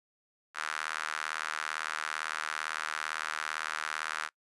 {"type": "tone with high-pass filter", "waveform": "sawtooth", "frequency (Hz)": 77.78, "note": "D#2", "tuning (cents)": 0, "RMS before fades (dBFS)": -36, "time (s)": [0.54, 4.3], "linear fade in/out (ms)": 50, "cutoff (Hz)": 1400, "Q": 3, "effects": ["noise-tail reverb RT60 0.1 s tail -24 dB re dry", "resampled to 24000 Hz"]}